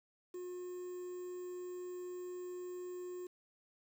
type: tone with quantisation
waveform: triangle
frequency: 359.8 Hz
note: F#4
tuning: 48 cents flat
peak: -40 dBFS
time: 0.34-3.27 s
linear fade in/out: 5 ms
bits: 10
effects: none